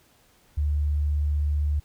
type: tone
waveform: sine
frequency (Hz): 73.7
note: D2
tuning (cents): +7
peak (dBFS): -21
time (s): 0.57-1.8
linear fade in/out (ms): 10
effects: pink hiss -60 dBFS RMS until 1.84 s